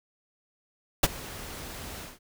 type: noise with ADSR envelope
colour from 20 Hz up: pink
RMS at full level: -17 dBFS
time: 1.03-2.19 s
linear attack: 7 ms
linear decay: 30 ms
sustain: -23 dB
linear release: 170 ms
effects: none